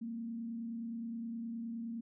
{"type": "tone with frequency modulation", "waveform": "sine", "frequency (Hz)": 230.1, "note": "A#3", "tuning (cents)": -22, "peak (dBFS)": -38, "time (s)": [0.01, 2.01], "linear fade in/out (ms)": 10, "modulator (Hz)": 29.6, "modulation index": 0.35, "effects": []}